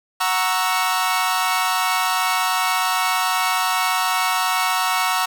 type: chord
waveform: sawtooth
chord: F# dominant seventh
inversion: none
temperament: equal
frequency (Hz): 740 / 932.3 / 1108.7 / 1318.5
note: F#5 / A#5 / C#6 / E6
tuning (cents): 0 / 0 / 0 / 0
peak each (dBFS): -20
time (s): 0.2-5.26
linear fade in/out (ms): 10
effects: none